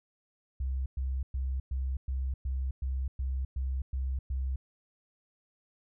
sine tone bursts, 65.6 Hz, C2, 5 cents sharp, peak -29 dBFS, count 11, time 0.6-4.56 s, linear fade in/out 5 ms, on 260 ms, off 110 ms, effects none

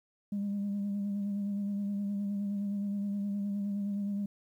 sine tone with vibrato, 201.7 Hz, G3, 50 cents sharp, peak -29 dBFS, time 0.32-4.26 s, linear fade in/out 5 ms, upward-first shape sine, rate 9.6 Hz, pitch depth 27 cents each way, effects tanh soft clip ceiling -28 dBFS + 11-bit

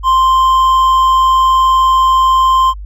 triangle tone with hard clipping, 1046.5 Hz, C6, in tune, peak -8 dBFS, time 0.03-2.74 s, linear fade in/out 50 ms, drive 7 dB, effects added 50 Hz sine -24 dBFS peak until 2.85 s

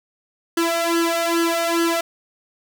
sawtooth tone with flanger, 335.7 Hz, E4, 32 cents sharp, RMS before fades -20 dBFS, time 0.57-2.01 s, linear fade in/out 5 ms, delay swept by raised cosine 0.64 to 1.63 ms, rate 2.4 Hz, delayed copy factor +0.85, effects none

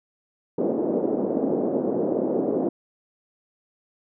pink band-pass noise, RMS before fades -24 dBFS, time 0.58-2.69 s, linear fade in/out 5 ms, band 250 to 540 Hz, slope 24 dB/octave, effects none

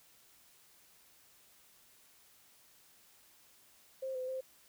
sine tone with pitch steps, 528 / 511 / 522 Hz, C5 / C5 / C5, +16 / -41 / -4 cents, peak -36 dBFS, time 4.02-4.41 s, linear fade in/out 10 ms, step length 130 ms, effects white hiss -64 dBFS RMS until 4.68 s

